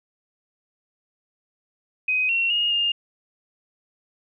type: tone with pitch steps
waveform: sine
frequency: 2513 / 2729 / 2857 / 2821 Hz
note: D#7 / F7 / F7 / F7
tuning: +17 / -41 / +39 / +17 cents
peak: -19 dBFS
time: 2.08-2.92 s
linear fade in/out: 5 ms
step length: 210 ms
effects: none